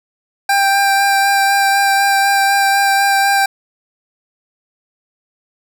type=tone with vibrato; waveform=25% pulse; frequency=791 Hz; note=G5; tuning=15 cents sharp; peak=-7 dBFS; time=0.49-3.46 s; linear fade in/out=5 ms; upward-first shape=sine; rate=4 Hz; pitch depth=13 cents each way; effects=none